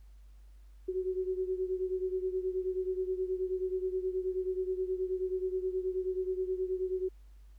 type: beating tone pair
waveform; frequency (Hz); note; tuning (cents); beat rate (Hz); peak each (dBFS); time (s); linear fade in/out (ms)
sine; 370 / 379.4; F#4 / F#4; 0 / +43; 9.4; -32 / -36; 0.88-7.09; 10
effects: added 50 Hz sine -51 dBFS peak until 7.58 s + pink hiss -73 dBFS RMS until 7.58 s